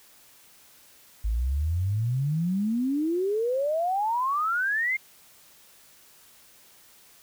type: exponential sweep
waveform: sine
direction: up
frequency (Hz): 51.6 to 2150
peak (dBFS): -23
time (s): 1.24-4.97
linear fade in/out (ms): 10
effects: white hiss -55 dBFS RMS until 7.22 s